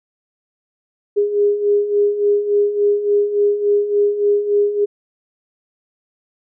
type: beating tone pair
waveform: sine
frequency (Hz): 407.7 / 411.2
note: G#4 / G#4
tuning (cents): -32 / -17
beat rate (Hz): 3.5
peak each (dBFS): -20 / -14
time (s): 1.16-4.86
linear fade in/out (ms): 20
effects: none